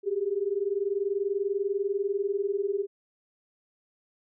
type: tone pair together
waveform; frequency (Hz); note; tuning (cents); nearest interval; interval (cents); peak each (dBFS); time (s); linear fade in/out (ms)
sine; 387.9 / 408.1; G4 / G#4; -18 / -30; minor second; 88; -29 / -28; 0.03-2.87; 50
effects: none